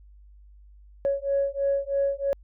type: beating tone pair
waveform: sine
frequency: 554.4 / 557.5 Hz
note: C#5 / C#5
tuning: 0 / +10 cents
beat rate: 3.1 Hz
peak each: -25 dBFS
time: 1.05-2.33 s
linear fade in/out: 0 ms
effects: tanh soft clip ceiling -16 dBFS + added 50 Hz sine -48 dBFS peak until 2.43 s